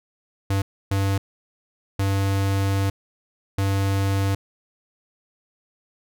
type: tone bursts at uneven times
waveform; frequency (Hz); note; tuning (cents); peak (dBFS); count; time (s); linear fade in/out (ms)
square; 98; G2; 0; -20; 4; 0.5-0.62 / 0.91-1.18 / 1.99-2.9 / 3.58-4.35; 5
effects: none